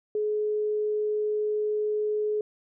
sine tone, 423.5 Hz, G#4, 34 cents sharp, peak -24 dBFS, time 0.15-2.41 s, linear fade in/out 2 ms, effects none

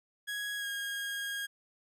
30% pulse tone with pitch glide, 1661.2 to 1630.8 Hz, G#6 to G#6, 0 to -32 cents, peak -32 dBFS, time 0.27-1.47 s, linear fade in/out 20 ms, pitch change -32 cents, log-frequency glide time 0.57-0.67 s, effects none

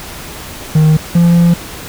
triangle tone pair in turn, 155.56 / 171.39 Hz, D#3 / F3, 0 / -32 cents, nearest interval major second, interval 168 cents, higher second, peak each -3 dBFS, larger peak neither, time 0.75-0.97 / 1.15-1.54 s, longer second, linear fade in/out 5 ms, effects pink hiss -28 dBFS RMS until 1.88 s

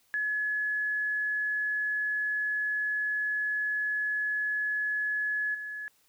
sine tone with level steps, 1700 Hz, G#6, 40 cents sharp, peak -27 / -35 dBFS, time 0.14-5.88 s, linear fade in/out 0 ms, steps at 5.54 s, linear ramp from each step 10 ms, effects white hiss -67 dBFS RMS until 6.08 s

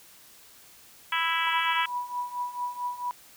harmonic tone, 329.6 Hz, E4, in tune, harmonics 3 / 4 / 5 / 6 / 7 / 8 / 9 / 10, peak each -30 / -31 / -32 / -33 / -33 / -34 / -35 / -35 dBFS, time 1.12-1.86 s, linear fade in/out 5 ms
sine tone with tremolo, 980 Hz, B5, 14 cents flat, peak -26 dBFS, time 1.47-3.11 s, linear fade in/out 0 ms, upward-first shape triangle, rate 4.5 Hz, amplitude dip 85%
effects white hiss -53 dBFS RMS until 3.36 s

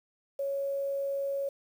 sine tone with quantisation, 554.4 Hz, C#5, in tune, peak -29 dBFS, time 0.39-1.49 s, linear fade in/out 5 ms, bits 9, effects none

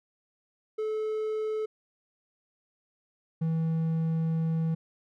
triangle tone pair in turn, 433.1 / 162.23 Hz, A4 / E3, -27 / -27 cents, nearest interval octave + perfect fourth, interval 1700 cents, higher first, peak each -26 / -23 dBFS, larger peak second, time 0.78-1.66 / 3.41-4.75 s, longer second, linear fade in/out 10 ms, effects none

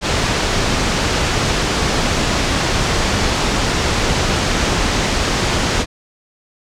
pink low-pass noise, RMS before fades -17 dBFS, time 0.01-5.86 s, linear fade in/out 50 ms, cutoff 7000 Hz, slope 24 dB/octave, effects none

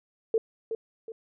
sine tone with echo, 448 Hz, A4, 31 cents sharp, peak -20 dBFS, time 0.34-0.38 s, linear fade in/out 2 ms, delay 370 ms, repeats 2, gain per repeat -8 dB, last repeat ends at 1.12 s, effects none

